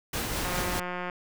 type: noise with tremolo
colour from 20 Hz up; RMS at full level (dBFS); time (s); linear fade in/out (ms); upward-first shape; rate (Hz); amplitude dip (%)
pink; -30; 0.13-0.8; 5; triangle; 4.9; 30
type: click train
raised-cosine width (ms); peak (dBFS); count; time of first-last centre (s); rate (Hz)
0.5; -19; 117; 0.45-1.098; 179
effects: none